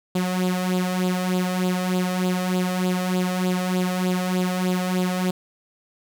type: tone with flanger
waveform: sawtooth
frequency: 182.7 Hz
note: F#3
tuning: 22 cents flat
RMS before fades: -23 dBFS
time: 0.15-5.31 s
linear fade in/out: 5 ms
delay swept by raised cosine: 0.25 to 1.65 ms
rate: 3.3 Hz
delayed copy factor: +0.65
effects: none